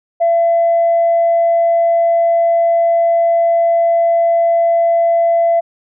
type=tone; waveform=sine; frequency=675 Hz; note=E5; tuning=41 cents sharp; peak=-8 dBFS; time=0.2-5.61 s; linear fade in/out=20 ms; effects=tanh soft clip ceiling -6 dBFS